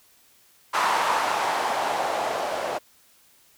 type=noise with low-pass filter sweep; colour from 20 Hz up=violet; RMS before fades=-25 dBFS; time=0.73-2.79 s; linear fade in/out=20 ms; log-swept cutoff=1000 to 610 Hz; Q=2.5; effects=white hiss -58 dBFS RMS until 3.57 s